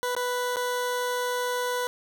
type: tone with dropouts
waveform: 20% pulse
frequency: 493.9 Hz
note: B4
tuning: in tune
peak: -21 dBFS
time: 0.03-1.87 s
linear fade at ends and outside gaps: 0 ms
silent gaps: 0.151-0.165 / 0.56-0.568 s
effects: none